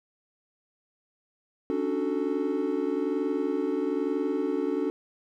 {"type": "chord", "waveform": "triangle", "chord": "D major seventh", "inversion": "third", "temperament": "equal with one note detuned", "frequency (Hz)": [277.2, 298.3, 370, 440], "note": ["C#4", "D4", "F#4", "A4"], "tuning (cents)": [0, 27, 0, 0], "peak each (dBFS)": -29, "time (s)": [1.7, 4.9], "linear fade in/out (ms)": 0, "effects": []}